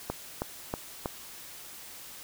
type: click train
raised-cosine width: 1 ms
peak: -16 dBFS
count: 4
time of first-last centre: 0.1-1.058 s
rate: 3.13 Hz
effects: white hiss -46 dBFS RMS until 2.23 s